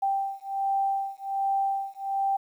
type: beating tone pair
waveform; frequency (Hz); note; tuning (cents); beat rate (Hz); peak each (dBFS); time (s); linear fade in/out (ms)
sine; 784 / 785.3; G5 / G5; 0 / +3; 1.3; -28; 0.02-2.37; 10
effects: 10-bit